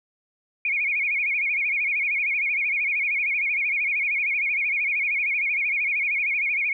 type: tone with vibrato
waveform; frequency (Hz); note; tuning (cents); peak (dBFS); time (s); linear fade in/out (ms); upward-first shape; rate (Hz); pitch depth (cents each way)
sine; 2302; D7; -35; -21; 0.65-6.73; 2; sine; 13; 130
effects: none